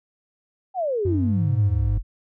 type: exponential sweep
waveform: sine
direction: down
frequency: 790 to 41.36 Hz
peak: -21 dBFS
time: 0.74-2.03 s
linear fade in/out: 50 ms
type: tone with pitch glide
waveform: triangle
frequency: 92.5 to 103.23 Hz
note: F#2 to G#2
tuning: 0 to -10 cents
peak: -19 dBFS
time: 1.05-1.98 s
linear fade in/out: 5 ms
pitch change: +190 cents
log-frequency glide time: 1.18-1.41 s
effects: none